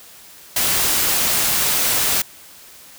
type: noise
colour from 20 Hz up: white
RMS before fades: -18 dBFS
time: 0.56-2.22 s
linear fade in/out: 5 ms
effects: white hiss -43 dBFS RMS until 2.98 s